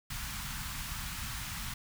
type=band-stop noise; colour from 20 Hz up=pink; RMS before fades=-39 dBFS; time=0.1-1.74 s; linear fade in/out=5 ms; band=200 to 980 Hz; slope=24 dB/octave; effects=none